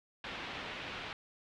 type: low-pass noise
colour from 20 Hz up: white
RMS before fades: -43 dBFS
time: 0.24-1.13 s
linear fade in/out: 2 ms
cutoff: 3300 Hz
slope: 24 dB/octave
effects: none